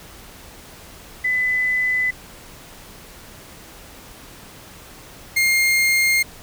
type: tone pair in turn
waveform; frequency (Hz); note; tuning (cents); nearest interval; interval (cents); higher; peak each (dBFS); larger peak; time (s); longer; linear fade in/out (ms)
sine / 40% pulse; 2005 / 2124; B6 / C7; +26 / +25; minor second; 99; second; -17 / -14; second; 1.24-2.11 / 5.36-6.23; neither; 10
effects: pink hiss -42 dBFS RMS until 6.42 s